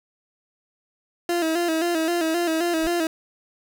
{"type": "tone with vibrato", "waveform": "30% pulse", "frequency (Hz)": 333.4, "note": "E4", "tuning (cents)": 20, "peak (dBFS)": -18, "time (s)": [1.29, 3.07], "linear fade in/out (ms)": 2, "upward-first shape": "square", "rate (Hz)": 3.8, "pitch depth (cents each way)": 66}
{"type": "noise with exponential growth", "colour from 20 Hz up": "brown", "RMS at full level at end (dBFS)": -31, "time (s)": [2.73, 2.87], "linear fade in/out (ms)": 1, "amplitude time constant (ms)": 29}
{"effects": []}